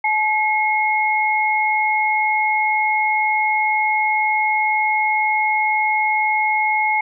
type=tone pair together; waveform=sine; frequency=858 / 2160 Hz; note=A5 / C#7; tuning=-44 / -45 cents; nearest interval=octave + major third; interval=1599 cents; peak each=-18 dBFS; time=0.04-7.01 s; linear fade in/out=5 ms; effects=none